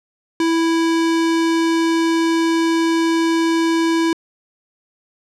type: tone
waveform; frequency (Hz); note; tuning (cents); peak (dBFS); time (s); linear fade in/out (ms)
square; 329.6; E4; 0; -15; 0.4-4.13; 2
effects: low-pass 7000 Hz 12 dB/octave